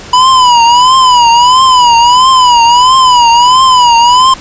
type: tone with vibrato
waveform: square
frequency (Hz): 987.8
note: B5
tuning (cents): 0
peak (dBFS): -3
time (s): 0.13-4.34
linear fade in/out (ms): 5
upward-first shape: triangle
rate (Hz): 1.5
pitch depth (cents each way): 120
effects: pink hiss -28 dBFS RMS until 4.4 s + resampled to 16000 Hz